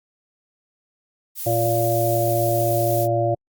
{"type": "noise", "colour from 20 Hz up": "violet", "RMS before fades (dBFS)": -29, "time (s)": [1.35, 3.08], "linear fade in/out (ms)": 50}
{"type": "harmonic tone", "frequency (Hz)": 115.6, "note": "A#2", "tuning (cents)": -14, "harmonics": [1, 3, 5, 6], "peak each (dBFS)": [-23, -25, -22, -23], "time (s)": [1.46, 3.35], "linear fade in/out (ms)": 10}
{"effects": ["Opus 48 kbps"]}